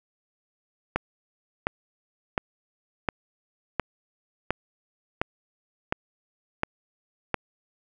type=click train; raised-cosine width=0.5 ms; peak=-8 dBFS; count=10; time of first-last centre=0.96-7.343 s; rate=1.41 Hz; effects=none